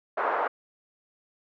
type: band-pass noise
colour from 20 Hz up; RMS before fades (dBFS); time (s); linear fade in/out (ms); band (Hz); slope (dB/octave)
white; -27; 0.17-0.48; 10; 450 to 1300; 24
effects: none